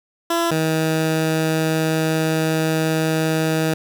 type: tone pair in turn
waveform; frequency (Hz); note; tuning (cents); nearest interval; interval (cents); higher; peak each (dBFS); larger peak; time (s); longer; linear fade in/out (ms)
15% pulse; 337.2 / 159.14; E4 / D#3; +39 / +39; octave + minor second; 1300; first; -11; neither; 0.3-0.51 / 0.51-3.74; second; 5
effects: none